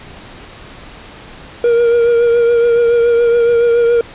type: tone with vibrato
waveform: triangle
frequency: 471 Hz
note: A#4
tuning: 18 cents sharp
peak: -6 dBFS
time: 1.64-4.01 s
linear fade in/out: 2 ms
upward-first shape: triangle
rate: 7.1 Hz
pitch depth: 31 cents each way
effects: pink hiss -35 dBFS RMS until 4.14 s + resampled to 8000 Hz